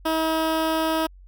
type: tone with notch filter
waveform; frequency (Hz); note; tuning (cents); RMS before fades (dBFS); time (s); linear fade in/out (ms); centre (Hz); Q
15% pulse; 320; D#4; +49; -23; 0.05-1.07; 10; 7000; 1.5
effects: added 46 Hz sine -44 dBFS peak until 1.27 s